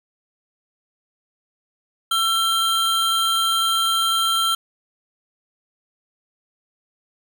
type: tone pair together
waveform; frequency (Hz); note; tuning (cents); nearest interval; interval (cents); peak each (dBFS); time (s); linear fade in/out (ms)
square; 1344 / 3174; E6 / G7; +33 / +21; octave + minor third; 1488; -21; 2.11-4.55; 5
effects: 9-bit